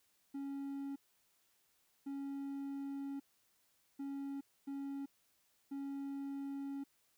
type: tone bursts at uneven times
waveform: triangle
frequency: 277.2 Hz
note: C#4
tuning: in tune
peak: -38 dBFS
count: 5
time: 0.34-0.96 / 2.06-3.2 / 3.99-4.41 / 4.67-5.06 / 5.71-6.84 s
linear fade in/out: 10 ms
effects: white hiss -75 dBFS RMS until 7.17 s